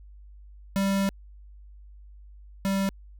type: tone pair in turn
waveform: square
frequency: 196 / 195.02 Hz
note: G3 / G3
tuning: 0 / -9 cents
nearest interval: unison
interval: 9 cents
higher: first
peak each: -23 / -24 dBFS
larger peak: first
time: 0.76-1.09 / 2.65-2.89 s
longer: first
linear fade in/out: 0 ms
effects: added 50 Hz sine -45 dBFS peak until 3.19 s